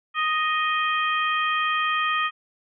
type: harmonic tone with a mistuned harmonic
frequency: 622.3 Hz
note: D#5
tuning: in tune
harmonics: 2 / 3 / 4 / 5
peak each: -23 / -27 / -29 / -31 dBFS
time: 0.14-2.31 s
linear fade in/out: 50 ms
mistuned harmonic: 5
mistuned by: +27 cents
effects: none